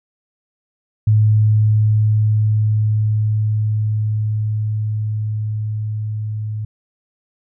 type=tone with level ramp; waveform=sine; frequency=107.4 Hz; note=A2; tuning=41 cents flat; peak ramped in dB=-9 to -21 dBFS; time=1.07-6.65 s; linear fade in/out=5 ms; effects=none